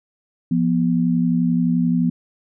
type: tone pair together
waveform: sine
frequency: 172.75 / 244.3 Hz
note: F3 / B3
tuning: -19 / -19 cents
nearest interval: tritone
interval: 600 cents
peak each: -18 dBFS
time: 0.51-2.1 s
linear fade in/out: 5 ms
effects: none